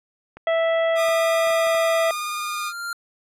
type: clicks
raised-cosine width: 0.5 ms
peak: -25 dBFS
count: 6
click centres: 0.37 / 1.086 / 1.472 / 1.505 / 1.67 / 1.749 s
type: harmonic tone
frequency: 658 Hz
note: E5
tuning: 3 cents flat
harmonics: 1 / 2 / 3 / 4 / 5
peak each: -18 / -31 / -28 / -41 / -36 dBFS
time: 0.47-2.11 s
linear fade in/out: 2 ms
type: tone with vibrato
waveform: sawtooth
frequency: 1218 Hz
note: D#6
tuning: 37 cents flat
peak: -22 dBFS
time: 0.95-2.73 s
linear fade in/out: 50 ms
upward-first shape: sine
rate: 19 Hz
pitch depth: 16 cents each way
type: tone with exponential growth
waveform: square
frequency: 1393 Hz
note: F6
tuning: 5 cents flat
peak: -26 dBFS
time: 1.59-2.93 s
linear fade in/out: 2 ms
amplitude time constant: 290 ms
effects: resampled to 32000 Hz